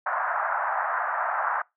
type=band-pass noise; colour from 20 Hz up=white; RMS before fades=-27 dBFS; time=0.06-1.62 s; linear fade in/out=5 ms; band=660 to 1600 Hz; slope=48 dB/octave; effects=noise-tail reverb RT60 0.2 s tail -23 dB re dry